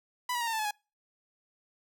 sawtooth tone with pitch steps, 991 / 962.8 / 935.4 / 908.8 / 882.9 / 857.7 / 833.3 Hz, B5 / B5 / A#5 / A#5 / A5 / A5 / G#5, +6 / -44 / +6 / -44 / +6 / -44 / +6 cents, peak -26 dBFS, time 0.29-0.71 s, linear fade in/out 5 ms, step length 60 ms, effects noise-tail reverb RT60 0.3 s tail -26 dB re dry

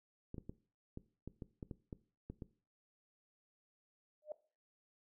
clicks, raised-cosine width 3 ms, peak -32 dBFS, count 11, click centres 0.344 / 0.382 / 0.495 / 0.974 / 1.276 / 1.422 / 1.628 / 1.712 / 1.928 / 2.3 / 2.422 s
sine tone with exponential growth, 607 Hz, D#5, 43 cents flat, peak -37 dBFS, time 4.22-4.32 s, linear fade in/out 2 ms, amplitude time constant 20 ms
effects noise-tail reverb RT60 0.4 s tail -18 dB re dry

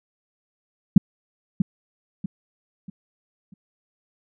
sine tone with echo, 189.5 Hz, F#3, 42 cents sharp, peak -5 dBFS, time 0.96-0.98 s, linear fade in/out 5 ms, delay 640 ms, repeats 4, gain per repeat -9 dB, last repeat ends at 3.54 s, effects none

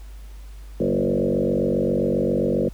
sine tone with frequency modulation, 354.4 Hz, F4, 25 cents sharp, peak -18 dBFS, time 0.8-2.69 s, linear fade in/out 5 ms, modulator 47.5 Hz, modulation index 4.3, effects added 50 Hz sine -36 dBFS peak until 2.73 s + pink hiss -53 dBFS RMS until 2.73 s

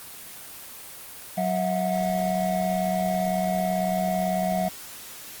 triangle tone cluster, 185.1 / 649 / 727 Hz, F#3 / E5 / F#5, +1 / -27 / -31 cents, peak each -25 dBFS, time 1.37-4.69 s, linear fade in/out 10 ms, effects white hiss -41 dBFS RMS until 5.4 s + Opus 24 kbps

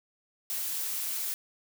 blue noise, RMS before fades -33 dBFS, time 0.5-1.34 s, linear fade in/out 0 ms, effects none

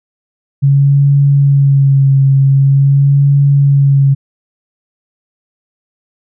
sine tone with vibrato, 138.59 Hz, C#3, in tune, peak -5 dBFS, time 0.62-4.15 s, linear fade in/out 20 ms, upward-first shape sine, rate 0.45 Hz, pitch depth 29 cents each way, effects none

